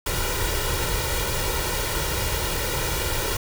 pink noise with comb filter, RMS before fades -25 dBFS, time 0.06-3.37 s, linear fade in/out 5 ms, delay 2.1 ms, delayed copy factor +0.7, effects none

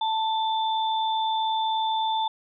sine tone pair together, 884 / 3541 Hz, A5 / A7, +8 / +10 cents, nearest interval 2 octaves, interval 2402 cents, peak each -23 / -31 dBFS, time 0.01-2.28 s, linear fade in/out 5 ms, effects none

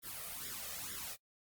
white noise with flanger, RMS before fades -44 dBFS, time 0.02-1.17 s, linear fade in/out 50 ms, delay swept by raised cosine 0.56 to 1.66 ms, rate 2.2 Hz, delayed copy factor +0.8, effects noise-tail reverb RT60 0.1 s tail -23 dB re dry + Opus 32 kbps

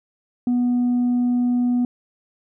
sine tone with tanh clipping, 245 Hz, B3, 14 cents flat, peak -17 dBFS, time 0.47-1.85 s, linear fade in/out 2 ms, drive 1 dB, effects none

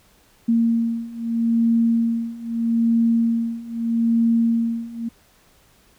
sine beating tone pair, 230 / 230.79 Hz, A#3 / A#3, -23 / -17 cents, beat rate 0.79 Hz, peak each -21 / -19 dBFS, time 0.48-5.09 s, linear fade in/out 10 ms, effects pink hiss -56 dBFS RMS until 5.98 s

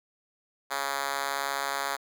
5% pulse tone with high-pass filter, 139.1 Hz, C#3, 6 cents sharp, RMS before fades -31 dBFS, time 0.7-1.97 s, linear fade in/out 20 ms, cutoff 720 Hz, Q 0.83, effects none

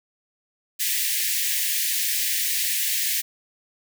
white high-pass noise, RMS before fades -24 dBFS, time 0.79-3.22 s, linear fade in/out 20 ms, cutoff 1700 Hz, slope 96 dB/octave, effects none

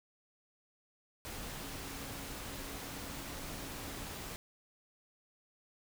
sine tone in noise, 277.2 Hz, C#4, in tune, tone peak -52 dBFS, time 1.61-4.03 s, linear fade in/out 0 ms, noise pink, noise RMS -44 dBFS, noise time 1.25-4.36 s, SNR -11 dB, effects none

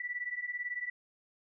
sine beating tone pair, 1950 / 1968 Hz, B6 / B6, -23 / -7 cents, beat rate 18 Hz, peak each -39 / -37 dBFS, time 0-0.9 s, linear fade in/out 5 ms, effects none

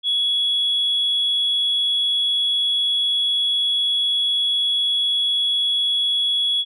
sine tone, 3364 Hz, G#7, 22 cents sharp, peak -16 dBFS, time 0.03-6.65 s, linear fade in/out 50 ms, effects tanh soft clip ceiling -13 dBFS

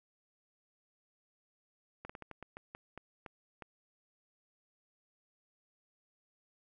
slowing click train, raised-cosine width 0.5 ms, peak -30 dBFS, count 11, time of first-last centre 2.05-3.623 s, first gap 45 ms, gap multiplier 1.26, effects none

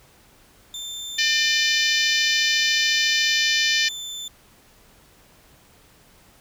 30% pulse tone with pitch glide, 3566 to 3533 Hz, A7 to A7, +22 to +6 cents, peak -28 dBFS, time 0.74-4.28 s, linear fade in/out 2 ms, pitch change -16 cents, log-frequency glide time 3.23-3.44 s
harmonic tone, 600 Hz, D5, 37 cents sharp, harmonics 3 / 4 / 5 / 6 / 7 / 8 / 9 / 10, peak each -24 / -25 / -26 / -27 / -27 / -28 / -29 / -29 dBFS, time 1.18-3.89 s, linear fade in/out 10 ms
effects pink hiss -54 dBFS RMS until 6.4 s

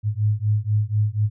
sine beating tone pair, 103.83 / 107.93 Hz, G#2 / A2, 0 / -33 cents, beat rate 4.1 Hz, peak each -21 dBFS, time 0.03-1.3 s, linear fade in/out 50 ms, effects none

